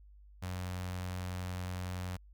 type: tone with notch filter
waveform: sawtooth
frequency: 90.8 Hz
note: F#2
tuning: 32 cents flat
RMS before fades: -39 dBFS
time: 0.42-2.17 s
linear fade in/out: 10 ms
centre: 340 Hz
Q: 1.1
effects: added 50 Hz sine -54 dBFS peak until 2.33 s